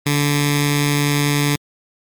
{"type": "tone with notch filter", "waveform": "10% pulse", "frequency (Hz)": 144.8, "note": "D3", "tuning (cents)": -24, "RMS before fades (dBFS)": -17, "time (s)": [0.06, 1.56], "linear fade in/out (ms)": 5, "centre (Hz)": 630, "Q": 0.51, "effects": ["MP3 96 kbps"]}